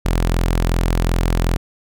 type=tone; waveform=sawtooth; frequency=42.67 Hz; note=F1; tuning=39 cents flat; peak=-11 dBFS; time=0.05-1.57 s; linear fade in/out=10 ms; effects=none